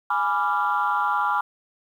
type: chord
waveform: sine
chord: G# diminished seventh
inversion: none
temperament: equal with one note detuned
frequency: 830.6 / 987.8 / 1174.7 / 1384.9 Hz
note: G#5 / B5 / D6 / F6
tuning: 0 / 0 / 0 / -15 cents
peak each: -25 dBFS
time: 0.1-1.41 s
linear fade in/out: 5 ms
effects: tanh soft clip ceiling -12 dBFS + 9-bit